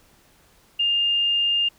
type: tone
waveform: sine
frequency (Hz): 2812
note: F7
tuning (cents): +11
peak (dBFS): -18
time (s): 0.79-1.69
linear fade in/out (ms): 10
effects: pink hiss -57 dBFS RMS until 1.78 s